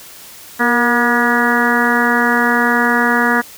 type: harmonic tone with a mistuned harmonic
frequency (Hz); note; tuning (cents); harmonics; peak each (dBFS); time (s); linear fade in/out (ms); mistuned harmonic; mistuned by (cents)
240.4; B3; -46; 1 / 2 / 3 / 4 / 5 / 6 / 7 / 8; -17 / -21 / -22 / -20 / -21 / -19 / -17 / -21; 0.59-3.42; 20; 2; -39
effects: white hiss -37 dBFS RMS until 3.57 s